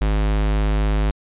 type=tone; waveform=square; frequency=51.91 Hz; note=G#1; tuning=in tune; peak=-17 dBFS; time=0.01-1.11 s; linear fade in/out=5 ms; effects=resampled to 8000 Hz